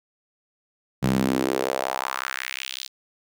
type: tone with high-pass filter sweep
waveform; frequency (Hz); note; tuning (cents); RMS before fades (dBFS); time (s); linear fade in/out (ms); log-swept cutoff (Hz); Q
sawtooth; 65.41; C2; 0; -26; 1.02-2.88; 20; 150 to 4200; 2.5
effects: none